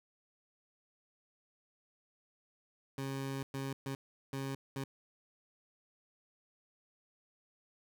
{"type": "tone bursts at uneven times", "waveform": "20% pulse", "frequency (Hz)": 135.8, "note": "C#3", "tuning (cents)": -35, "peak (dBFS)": -32, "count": 5, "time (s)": [[2.98, 3.43], [3.54, 3.73], [3.86, 3.95], [4.33, 4.55], [4.76, 4.84]], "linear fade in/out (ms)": 2, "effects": []}